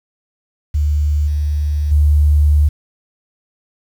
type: tone with level steps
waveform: sine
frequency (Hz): 74.2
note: D2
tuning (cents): +18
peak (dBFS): -12 / -14 / -8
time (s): 0.74-2.69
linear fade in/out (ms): 10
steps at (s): 1.27 / 1.91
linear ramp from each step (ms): 10
effects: 7-bit